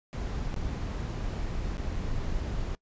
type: noise with dropouts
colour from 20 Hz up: brown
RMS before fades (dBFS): -32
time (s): 0.13-2.75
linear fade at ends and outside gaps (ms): 0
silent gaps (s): 0.542-0.563 / 1.77-1.78 / 1.956-1.961
effects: noise-tail reverb RT60 0.1 s tail -22 dB re dry + resampled to 16000 Hz